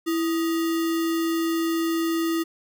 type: tone with sample-and-hold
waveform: sine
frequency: 330.3 Hz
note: E4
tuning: 4 cents sharp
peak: -21 dBFS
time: 0.06-2.44 s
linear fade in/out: 20 ms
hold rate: 1575 Hz
effects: none